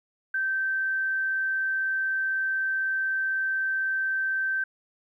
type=tone; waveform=sine; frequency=1554 Hz; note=G6; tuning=16 cents flat; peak=-24 dBFS; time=0.34-4.64 s; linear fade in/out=5 ms; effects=11-bit